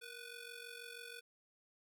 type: ring-modulated tone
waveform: 15% pulse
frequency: 987.8 Hz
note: B5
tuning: in tune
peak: -39 dBFS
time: 0.01-1.21 s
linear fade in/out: 20 ms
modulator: 517 Hz
effects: none